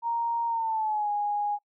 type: tone with pitch glide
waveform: sine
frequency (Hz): 932.3 to 825.8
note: A#5 to G#5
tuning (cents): 0 to -10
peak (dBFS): -25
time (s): 0.02-1.59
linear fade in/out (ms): 50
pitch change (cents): -210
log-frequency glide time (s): 0.47-1.1
effects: noise-tail reverb RT60 0.1 s tail -22 dB re dry